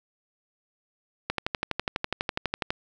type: click train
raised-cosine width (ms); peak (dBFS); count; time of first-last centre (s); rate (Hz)
0.3; -10; 18; 1.3-2.705; 12.1
effects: none